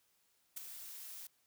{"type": "noise with ADSR envelope", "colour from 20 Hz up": "blue", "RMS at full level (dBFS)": -40, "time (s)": [0.56, 1.27], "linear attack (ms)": 13, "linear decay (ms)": 10, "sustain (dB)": -9, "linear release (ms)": 3, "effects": ["white hiss -75 dBFS RMS until 1.46 s"]}